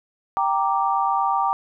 sine chord, G minor, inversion none, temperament equal, 784 / 932.3 / 1174.7 Hz, G5 / Bb5 / D6, 0 / 0 / 0 cents, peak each -22 / -23 / -23 dBFS, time 0.37-1.53 s, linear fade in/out 0 ms, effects none

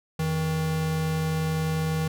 square tone pair together, 87.31 / 159.02 Hz, F2 / D#3, 0 / +38 cents, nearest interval minor seventh, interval 1038 cents, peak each -35 / -25 dBFS, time 0.19-2.08 s, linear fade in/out 5 ms, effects none

